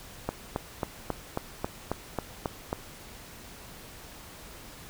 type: click train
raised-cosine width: 1 ms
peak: -14 dBFS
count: 10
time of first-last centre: 0.29-2.729 s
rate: 3.69 Hz
effects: pink hiss -47 dBFS RMS until 4.89 s